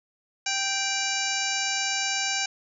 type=harmonic tone with a mistuned harmonic; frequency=784 Hz; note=G5; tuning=in tune; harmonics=1 / 2 / 3 / 4 / 5 / 6 / 7 / 8 / 9; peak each=-34 / -33 / -31 / -35 / -35 / -35 / -33 / -33 / -35 dBFS; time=0.46-2.46 s; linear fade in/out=5 ms; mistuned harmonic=4; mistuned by=-140 cents; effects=none